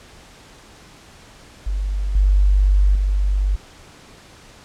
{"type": "tone with level steps", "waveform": "sine", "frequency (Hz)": 48.73, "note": "G1", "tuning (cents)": -10, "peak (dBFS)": [-19, -11, -15], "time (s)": [1.66, 3.56], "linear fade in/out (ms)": 10, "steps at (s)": [2.15, 2.95], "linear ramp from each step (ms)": 2, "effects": ["pink hiss -45 dBFS RMS until 4.64 s", "low-pass 8000 Hz 12 dB/octave"]}